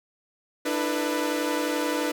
sawtooth tone cluster, 298.2 / 329.6 / 445.3 / 493 Hz, D4 / E4 / A4 / B4, +27 / 0 / +21 / -3 cents, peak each -24 / -28 / -33 / -25 dBFS, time 0.65-2.12 s, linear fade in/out 10 ms, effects none

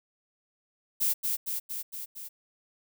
violet noise with echo, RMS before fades -26 dBFS, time 1-1.14 s, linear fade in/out 20 ms, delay 230 ms, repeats 5, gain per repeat -3 dB, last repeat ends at 2.29 s, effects none

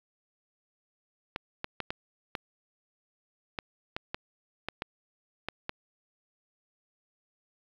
clicks, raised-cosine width 0.3 ms, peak -16 dBFS, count 12, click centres 1.361 / 1.644 / 1.803 / 1.905 / 2.352 / 3.588 / 3.965 / 4.145 / 4.686 / 4.821 / 5.486 / 5.694 s, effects low-pass 5000 Hz 12 dB/octave + 8-bit

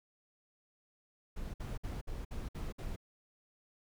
brown noise bursts, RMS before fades -40 dBFS, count 7, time 1.36-2.962 s, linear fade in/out 10 ms, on 180 ms, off 57 ms, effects none

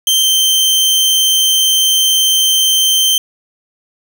sawtooth tone pair in turn, 3136 / 3121 Hz, G7 / G7, 0 / -8 cents, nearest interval unison, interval 8 cents, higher first, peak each -6 dBFS, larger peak neither, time 0.07-0.23 / 0.23-3.18 s, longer second, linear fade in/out 2 ms, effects none

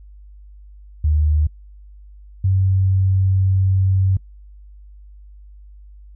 sine tone pair in turn, 75.6 / 95.25 Hz, D#2 / G2, -49 / -49 cents, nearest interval major third, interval 400 cents, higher second, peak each -13 dBFS, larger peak neither, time 1.04-1.47 / 2.44-4.17 s, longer second, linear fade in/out 5 ms, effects noise-tail reverb RT60 0.1 s tail -24 dB re dry + added 50 Hz sine -39 dBFS peak until 6.15 s

